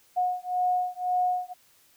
sine beating tone pair, 725 / 726.9 Hz, F#5 / F#5, -35 / -31 cents, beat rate 1.9 Hz, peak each -27 dBFS, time 0.16-1.54 s, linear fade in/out 20 ms, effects white hiss -61 dBFS RMS until 1.96 s

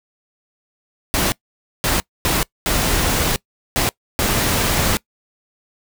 pink noise bursts at uneven times, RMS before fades -18 dBFS, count 6, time 1.14-1.32 / 1.84-2 / 2.25-2.43 / 2.66-3.36 / 3.76-3.89 / 4.19-4.97 s, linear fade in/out 0 ms, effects noise-tail reverb RT60 0.1 s tail -23 dB re dry

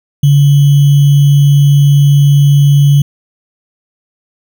sine tone with sample-and-hold, 142.5 Hz, C#3, 48 cents sharp, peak -3 dBFS, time 0.23-3.02 s, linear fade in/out 5 ms, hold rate 3150 Hz, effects none

